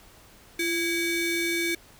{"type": "ring-modulated tone", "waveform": "35% pulse", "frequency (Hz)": 1307, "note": "E6", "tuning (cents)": -15, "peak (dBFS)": -20, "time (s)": [0.59, 1.75], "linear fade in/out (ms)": 5, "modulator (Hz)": 967, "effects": ["pink hiss -53 dBFS RMS until 1.99 s"]}